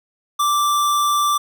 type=tone; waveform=square; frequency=1173 Hz; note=D6; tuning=2 cents flat; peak=-16 dBFS; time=0.39-1.38 s; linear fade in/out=10 ms; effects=9-bit